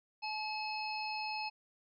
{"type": "harmonic tone", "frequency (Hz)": 858, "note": "A5", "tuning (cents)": -44, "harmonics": [1, 3, 5, 6], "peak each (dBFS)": [-39, -41, -45, -46], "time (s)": [0.22, 1.5], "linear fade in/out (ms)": 20, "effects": []}